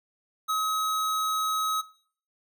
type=tone; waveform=square; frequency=1275 Hz; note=D#6; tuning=42 cents sharp; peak=-25 dBFS; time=0.48-1.82 s; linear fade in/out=20 ms; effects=noise-tail reverb RT60 0.5 s tail -18 dB re dry